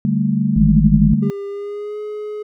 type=chord; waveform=sine; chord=D suspended fourth; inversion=none; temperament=equal with one note detuned; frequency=146.83 / 196 / 220.6 Hz; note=D3 / G3 / A3; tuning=0 / 0 / +5 cents; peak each=-20 / -18 / -18 dBFS; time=0.05-1.3 s; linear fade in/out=0 ms
type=harmonic tone; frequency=52.3 Hz; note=G#1; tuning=13 cents sharp; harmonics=1 / 3 / 4; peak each=-17 / -14 / -14 dBFS; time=0.56-1.14 s; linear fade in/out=5 ms
type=tone with pitch glide; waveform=triangle; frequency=400.5 to 421.6 Hz; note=G4 to G#4; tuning=+37 to +26 cents; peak=-22 dBFS; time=1.22-2.43 s; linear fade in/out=10 ms; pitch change=+89 cents; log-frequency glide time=1.47-1.99 s
effects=none